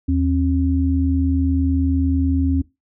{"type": "tone pair together", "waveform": "sine", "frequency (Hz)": [80.05, 269.1], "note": ["D#2", "C4"], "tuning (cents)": [50, 49], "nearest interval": "octave + major sixth", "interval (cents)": 2099, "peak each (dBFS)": -18, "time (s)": [0.08, 2.62], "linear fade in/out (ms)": 10, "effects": ["noise-tail reverb RT60 0.2 s tail -18 dB re dry"]}